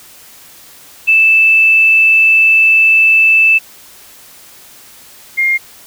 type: tone pair in turn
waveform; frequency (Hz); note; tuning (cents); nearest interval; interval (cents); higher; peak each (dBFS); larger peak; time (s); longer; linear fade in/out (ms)
sine; 2637 / 2123; E7 / C7; 0 / +25; major third; 375; first; -5 / -9; first; 1.07-3.59 / 5.37-5.58; first; 20
effects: white hiss -39 dBFS RMS until 5.86 s